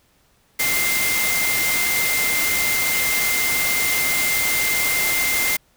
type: tone in noise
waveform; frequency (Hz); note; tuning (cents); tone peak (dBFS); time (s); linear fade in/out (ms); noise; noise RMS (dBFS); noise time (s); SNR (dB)
sine; 2093; C7; 0; -21; 0.59-5.57; 10; white; -22; 0.59-5.57; -2
effects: pink hiss -60 dBFS RMS until 5.76 s